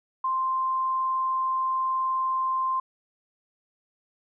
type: tone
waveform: sine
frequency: 1046.5 Hz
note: C6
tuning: in tune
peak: -23 dBFS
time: 0.24-2.8 s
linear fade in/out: 5 ms
effects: none